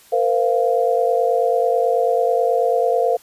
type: tone cluster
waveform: sine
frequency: 463.8 / 513 / 694 Hz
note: A#4 / C5 / F5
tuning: -9 / -34 / -11 cents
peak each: -19 dBFS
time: 0.12-3.17 s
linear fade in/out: 10 ms
effects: white hiss -49 dBFS RMS until 3.22 s + resampled to 32000 Hz